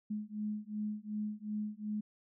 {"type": "beating tone pair", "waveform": "sine", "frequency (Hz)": [210, 212.7], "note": ["G#3", "G#3"], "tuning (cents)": [19, 42], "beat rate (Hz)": 2.7, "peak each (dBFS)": [-39, -39], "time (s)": [0.1, 2.01], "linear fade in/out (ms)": 10, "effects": []}